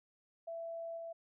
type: tone with level steps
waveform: sine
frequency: 666 Hz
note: E5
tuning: 18 cents sharp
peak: -40 / -42 dBFS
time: 0.47-1.13 s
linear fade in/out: 10 ms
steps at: 0.97 s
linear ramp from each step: 10 ms
effects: none